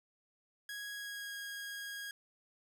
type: tone with pitch glide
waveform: sawtooth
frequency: 1657 to 1638.9 Hz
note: G#6 to G#6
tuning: -4 to -23 cents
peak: -38 dBFS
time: 0.69-2.11 s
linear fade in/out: 2 ms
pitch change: -19 cents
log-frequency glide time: 0.95-1.35 s
effects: none